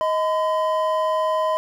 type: tone pair together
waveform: triangle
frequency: 629 / 1014.3 Hz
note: D#5 / B5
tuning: +19 / +46 cents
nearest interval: minor sixth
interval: 827 cents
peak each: -19 / -20 dBFS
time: 0.01-1.57 s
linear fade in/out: 0 ms
effects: 9-bit